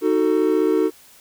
triangle chord, D# diminished, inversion none, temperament equal with one note detuned, 311.1 / 370 / 445.6 Hz, D#4 / F#4 / A4, 0 / 0 / +22 cents, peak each -18 dBFS, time 0.01-0.91 s, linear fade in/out 50 ms, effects white hiss -49 dBFS RMS until 1.2 s

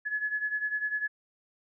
sine beating tone pair, 1700 / 1710 Hz, G#6 / A6, +40 / -50 cents, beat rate 10 Hz, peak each -30 / -34 dBFS, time 0.05-1.08 s, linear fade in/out 20 ms, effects none

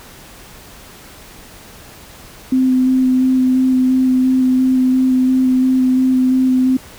sine tone with vibrato, 257.7 Hz, C4, 26 cents flat, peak -10 dBFS, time 2.52-6.77 s, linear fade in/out 5 ms, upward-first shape square, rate 2.9 Hz, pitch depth 10 cents each way, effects pink hiss -39 dBFS RMS until 6.98 s

